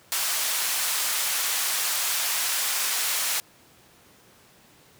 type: band-pass noise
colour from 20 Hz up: white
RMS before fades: -26 dBFS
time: 0.12-3.4 s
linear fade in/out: 0 ms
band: 820 to 14000 Hz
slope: 12 dB/octave
effects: pink hiss -55 dBFS RMS until 4.99 s + high-pass 100 Hz 12 dB/octave